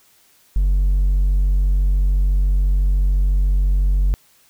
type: tone with hard clipping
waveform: sine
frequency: 47 Hz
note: F#1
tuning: 28 cents sharp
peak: -14 dBFS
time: 0.56-4.14 s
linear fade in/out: 0 ms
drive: 2 dB
effects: white hiss -55 dBFS RMS until 4.49 s